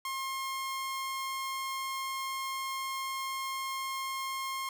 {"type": "tone", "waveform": "sawtooth", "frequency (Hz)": 1069, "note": "C6", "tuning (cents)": 37, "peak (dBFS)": -30, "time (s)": [0.05, 4.69], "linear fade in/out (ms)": 2, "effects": []}